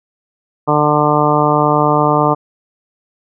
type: harmonic tone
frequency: 149.2 Hz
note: D3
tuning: 28 cents sharp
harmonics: 1 / 2 / 3 / 4 / 5 / 6 / 7 / 8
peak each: -18 / -18 / -18 / -18 / -18 / -18 / -18 / -18 dBFS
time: 0.67-2.35 s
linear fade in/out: 20 ms
effects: none